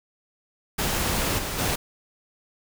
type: noise with level steps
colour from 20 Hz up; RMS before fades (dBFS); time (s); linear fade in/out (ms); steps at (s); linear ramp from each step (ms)
pink; -25 / -30 / -25; 0.78-1.76; 10; 1.38 / 1.58; 10
effects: none